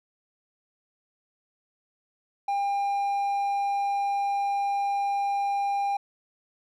triangle tone, 801 Hz, G5, 37 cents sharp, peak -22 dBFS, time 2.48-5.97 s, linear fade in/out 5 ms, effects none

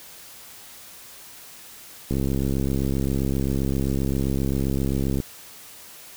click train, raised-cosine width 3 ms, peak -12 dBFS, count 210, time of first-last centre 2.11-5.202 s, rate 67.6 Hz, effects white hiss -44 dBFS RMS until 6.16 s

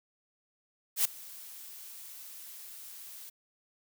blue noise with ADSR envelope, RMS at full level -24 dBFS, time 0.96-3.3 s, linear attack 90 ms, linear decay 6 ms, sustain -23 dB, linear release 10 ms, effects none

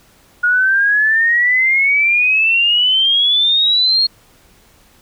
sine exponential sweep, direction up, 1435 to 4310 Hz, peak -10 dBFS, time 0.43-4.07 s, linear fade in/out 10 ms, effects pink hiss -50 dBFS RMS until 5.01 s

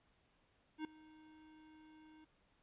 square tone with ADSR envelope, 311.1 Hz, D#4, in tune, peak -39 dBFS, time 0.78-2.25 s, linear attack 68 ms, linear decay 3 ms, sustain -21 dB, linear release 11 ms, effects pink hiss -75 dBFS RMS until 2.62 s + resampled to 8000 Hz

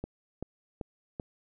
click train, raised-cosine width 2 ms, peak -22 dBFS, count 4, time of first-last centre 0.04-1.198 s, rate 2.59 Hz, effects none

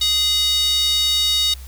square tone with high-pass filter, 415.3 Hz, G#4, in tune, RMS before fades -18 dBFS, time 0.01-1.54 s, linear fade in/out 5 ms, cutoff 3800 Hz, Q 6.5, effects added 65 Hz sine -33 dBFS peak until 1.67 s + white hiss -45 dBFS RMS until 1.67 s

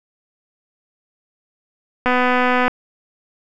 click train, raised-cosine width 0.5 ms, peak -3 dBFS, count 156, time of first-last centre 2.06-2.68 s, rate 250 Hz, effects none

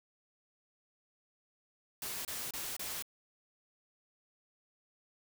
white noise bursts, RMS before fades -40 dBFS, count 4, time 2.02-3.024 s, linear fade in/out 2 ms, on 230 ms, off 28 ms, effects none

